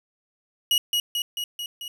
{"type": "tone with echo", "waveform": "40% pulse", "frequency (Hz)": 2900, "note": "F#7", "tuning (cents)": -35, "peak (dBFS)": -17, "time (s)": [0.71, 0.78], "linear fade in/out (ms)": 2, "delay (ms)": 220, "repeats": 5, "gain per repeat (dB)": -3, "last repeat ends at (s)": 1.88, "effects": []}